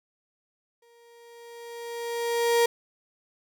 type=tone with exponential growth; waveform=35% pulse; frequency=469.3 Hz; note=A#4; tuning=12 cents sharp; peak=-16 dBFS; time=0.82-2.66 s; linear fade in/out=5 ms; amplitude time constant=400 ms; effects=none